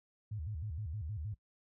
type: tone with vibrato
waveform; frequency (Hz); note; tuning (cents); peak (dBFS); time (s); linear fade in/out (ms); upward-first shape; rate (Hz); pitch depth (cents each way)
sine; 90.2; F#2; -44; -37; 0.31-1.34; 5; square; 6.4; 290
effects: noise-tail reverb RT60 0.1 s tail -18 dB re dry + high-pass 60 Hz 12 dB/octave